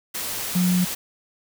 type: tone in noise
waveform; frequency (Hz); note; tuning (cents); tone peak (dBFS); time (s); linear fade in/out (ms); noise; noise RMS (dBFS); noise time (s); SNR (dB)
sine; 180.4; F#3; -44; -17; 0.55-0.85; 10; white; -29; 0.14-0.95; +9
effects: none